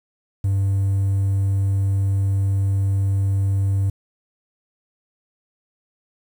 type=tone; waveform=triangle; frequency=98 Hz; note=G2; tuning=in tune; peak=-14 dBFS; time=0.44-3.9 s; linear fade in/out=5 ms; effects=tanh soft clip ceiling -10 dBFS + 8-bit